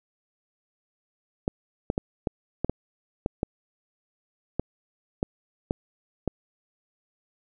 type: clicks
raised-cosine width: 2 ms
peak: -11 dBFS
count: 12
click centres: 1.479 / 1.901 / 1.979 / 2.272 / 2.646 / 2.696 / 3.261 / 3.431 / 4.596 / 5.229 / 5.709 / 6.277 s
effects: none